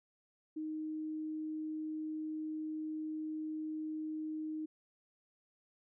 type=tone; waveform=sine; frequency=311.1 Hz; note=D#4; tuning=in tune; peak=-37 dBFS; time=0.56-4.66 s; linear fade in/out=10 ms; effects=none